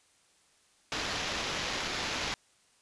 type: noise with sample-and-hold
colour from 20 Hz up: white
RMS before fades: -34 dBFS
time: 0.92-2.34 s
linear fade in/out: 0 ms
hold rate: 8820 Hz
effects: white hiss -66 dBFS RMS until 2.81 s + resampled to 22050 Hz